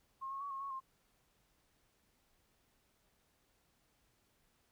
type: tone with pitch steps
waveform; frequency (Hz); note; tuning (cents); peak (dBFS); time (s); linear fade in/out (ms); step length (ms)
sine; 1072 / 1090 / 1126 / 1081 / 1106 / 1061; C6 / C#6 / C#6 / C#6 / C#6 / C6; +42 / -29 / +27 / -44 / -4 / +24; -40; 0.21-0.804; 20; 99
effects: pink hiss -75 dBFS RMS until 4.71 s